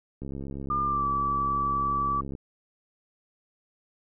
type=click train; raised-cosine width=3 ms; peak=-24 dBFS; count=147; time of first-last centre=0.22-2.351 s; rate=68.5 Hz
type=tone with pitch glide; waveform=sine; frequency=1202 to 1153.7 Hz; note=D6 to D6; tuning=+40 to -31 cents; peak=-24 dBFS; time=0.7-2.21 s; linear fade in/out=5 ms; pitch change=-71 cents; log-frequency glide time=0.84-1.06 s
effects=none